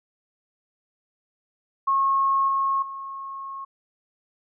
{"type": "tone with level steps", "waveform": "sine", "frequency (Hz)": 1088, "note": "C#6", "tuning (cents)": -33, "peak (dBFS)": [-18, -20, -32], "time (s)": [1.87, 3.65], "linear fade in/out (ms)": 10, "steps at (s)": [2.48, 2.82], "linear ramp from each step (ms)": 5, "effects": []}